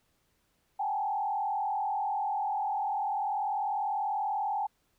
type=tone with frequency modulation; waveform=sine; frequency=820 Hz; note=G#5; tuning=22 cents flat; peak=-28 dBFS; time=0.79-4.67 s; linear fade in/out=10 ms; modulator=40.3 Hz; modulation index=1.4; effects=pink hiss -73 dBFS RMS until 4.98 s